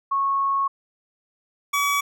sine / 25% pulse tone pair in turn, 1100 / 1138.1 Hz, C#6 / C#6, -14 / +45 cents, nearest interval minor second, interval 59 cents, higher second, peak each -19 / -16 dBFS, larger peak second, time 0.11-0.68 / 1.73-2.01 s, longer first, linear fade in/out 10 ms, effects none

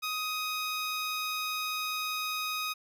15% pulse tone, 1253 Hz, D#6, 12 cents sharp, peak -25 dBFS, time 0.02-2.74 s, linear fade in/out 20 ms, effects none

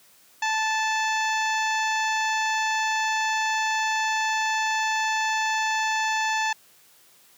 harmonic tone, 876 Hz, A5, 8 cents flat, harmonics 1 / 2 / 3 / 4 / 5 / 6 / 7 / 8, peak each -25 / -27 / -31 / -36 / -38 / -41 / -38 / -40 dBFS, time 0.42-6.53 s, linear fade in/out 5 ms, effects white hiss -56 dBFS RMS until 7.37 s + high-pass 100 Hz 12 dB/octave

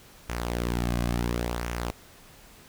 sawtooth tone with flanger, 59.3 Hz, A#1, 30 cents sharp, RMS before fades -29 dBFS, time 0.29-1.91 s, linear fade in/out 5 ms, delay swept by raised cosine 0.23 to 2.23 ms, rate 0.71 Hz, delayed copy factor -0.55, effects pink hiss -52 dBFS RMS until 2.68 s

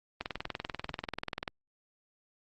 click train, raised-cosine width 0.3 ms, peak -18 dBFS, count 27, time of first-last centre 0.21-1.478 s, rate 20.5 Hz, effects Opus 24 kbps

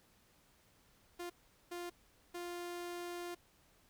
sawtooth tone bursts at uneven times, 350 Hz, F4, 4 cents sharp, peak -38 dBFS, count 3, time 1.19-1.3 / 1.71-1.9 / 2.34-3.35 s, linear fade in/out 10 ms, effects pink hiss -69 dBFS RMS until 3.89 s

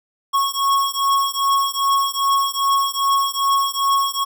square beating tone pair, 1100 / 1102.5 Hz, C#6 / C#6, -14 / -10 cents, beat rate 2.5 Hz, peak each -20 dBFS, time 0.33-4.25 s, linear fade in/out 20 ms, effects none

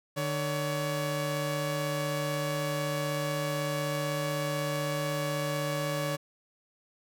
sawtooth tone pair together, 150.2 / 564.8 Hz, D3 / C#5, +39 / +32 cents, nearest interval octave + major seventh, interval 2293 cents, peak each -28 dBFS, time 0.16-6.17 s, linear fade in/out 20 ms, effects none

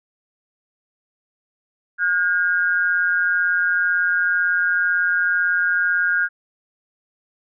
sine tone pair together, 1436 / 1614 Hz, F6 / G#6, +48 / -50 cents, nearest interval major second, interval 202 cents, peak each -19 dBFS, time 1.98-6.29 s, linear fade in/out 50 ms, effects none

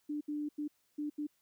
sine tone bursts at uneven times, 296.6 Hz, D4, 17 cents sharp, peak -34 dBFS, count 5, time 0.09-0.21 / 0.28-0.49 / 0.58-0.68 / 0.98-1.1 / 1.18-1.27 s, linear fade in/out 10 ms, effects white hiss -75 dBFS RMS until 1.41 s

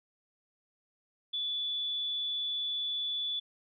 sine tone, 3455 Hz, A7, 32 cents flat, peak -31 dBFS, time 1.33-3.4 s, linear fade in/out 10 ms, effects none

